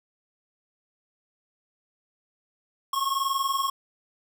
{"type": "tone pair together", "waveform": "square", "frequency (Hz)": [1082.2, 1103], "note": ["C#6", "C#6"], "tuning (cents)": [-42, -9], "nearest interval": "unison", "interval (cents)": 33, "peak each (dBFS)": [-27, -29], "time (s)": [2.93, 3.7], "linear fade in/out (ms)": 5, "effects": ["9-bit"]}